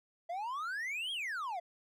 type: exponential two-way sweep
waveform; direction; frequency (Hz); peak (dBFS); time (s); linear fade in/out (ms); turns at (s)
triangle; up then down; 659.3 to 3340 to 659.3; -34; 0.29-1.6; 10; 1.12
effects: none